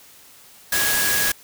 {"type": "tone in noise", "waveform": "sine", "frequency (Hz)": 1661.2, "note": "G#6", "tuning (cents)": 0, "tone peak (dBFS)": -23, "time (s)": [0.72, 1.32], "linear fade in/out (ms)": 5, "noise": "white", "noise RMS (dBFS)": -21, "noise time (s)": [0.72, 1.32], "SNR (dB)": -5, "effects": ["white hiss -48 dBFS RMS until 1.43 s"]}